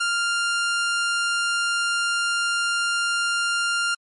sawtooth tone, 1396.9 Hz, F6, in tune, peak -17 dBFS, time 0-3.95 s, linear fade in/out 10 ms, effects MP3 48 kbps

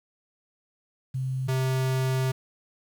sine / square tone pair in turn, 130.81 / 130.81 Hz, C3 / C3, 0 / 0 cents, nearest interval unison, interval 0 cents, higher neither, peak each -26 / -24 dBFS, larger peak second, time 1.14-1.48 / 1.48-2.32 s, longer second, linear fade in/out 10 ms, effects 9-bit

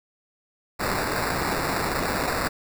violet noise with sample-and-hold, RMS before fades -26 dBFS, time 0.79-2.49 s, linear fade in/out 20 ms, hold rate 3150 Hz, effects none

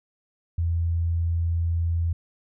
sine tone, 84.1 Hz, E2, 35 cents sharp, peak -21 dBFS, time 0.58-2.13 s, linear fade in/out 5 ms, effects none

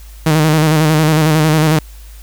sawtooth tone with vibrato, 155.56 Hz, D#3, in tune, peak -5 dBFS, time 0.26-1.79 s, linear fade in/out 5 ms, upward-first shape square, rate 11 Hz, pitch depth 42 cents each way, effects added 52 Hz sine -32 dBFS peak until 2.22 s + white hiss -44 dBFS RMS until 2.22 s

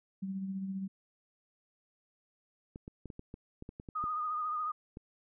sine tone with tremolo, 192.4 Hz, G3, 32 cents flat, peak -33 dBFS, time 0.22-0.88 s, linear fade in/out 10 ms, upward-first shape sine, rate 15 Hz, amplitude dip 40%
clicks, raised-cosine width 3 ms, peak -31 dBFS, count 12, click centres 2.759 / 2.879 / 3.057 / 3.102 / 3.194 / 3.341 / 3.624 / 3.691 / 3.799 / 3.888 / 4.04 / 4.971 s
sine tone with vibrato, 1234 Hz, D#6, 15 cents flat, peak -32 dBFS, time 3.95-4.72 s, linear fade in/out 10 ms, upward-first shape sine, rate 14 Hz, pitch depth 41 cents each way
effects none

